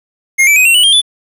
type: tone with pitch steps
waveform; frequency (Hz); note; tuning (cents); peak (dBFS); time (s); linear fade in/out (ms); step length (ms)
square; 2138 / 2318 / 2513 / 2725 / 2955 / 3203 / 3473; C7 / D7 / D#7 / F7 / F#7 / G7 / A7; +37 / -23 / +17 / -43 / -3 / +37 / -23; -6; 0.38-1.017; 20; 91
effects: resampled to 32000 Hz + 7-bit